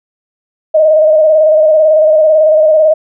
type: tone with vibrato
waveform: sine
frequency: 622.3 Hz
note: D#5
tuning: in tune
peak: -4 dBFS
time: 0.74-2.94 s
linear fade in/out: 10 ms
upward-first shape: square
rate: 18 Hz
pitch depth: 35 cents each way
effects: none